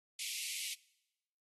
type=high-pass noise; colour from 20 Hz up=pink; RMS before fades=-41 dBFS; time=0.19-0.74 s; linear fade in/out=2 ms; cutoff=2100 Hz; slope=96 dB/octave; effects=noise-tail reverb RT60 0.9 s tail -22 dB re dry + AAC 32 kbps